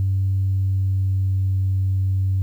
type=tone with pitch glide; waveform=sine; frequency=96.2 to 95.32 Hz; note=G2 to G2; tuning=-32 to -48 cents; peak=-16 dBFS; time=0-2.42 s; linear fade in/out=0 ms; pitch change=-16 cents; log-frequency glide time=0.33-1.6 s; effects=tanh soft clip ceiling -13 dBFS + 9-bit